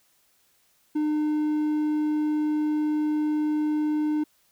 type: tone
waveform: triangle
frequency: 303 Hz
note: D#4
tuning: 46 cents flat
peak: -20 dBFS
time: 0.95-4.24 s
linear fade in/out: 10 ms
effects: white hiss -65 dBFS RMS until 4.51 s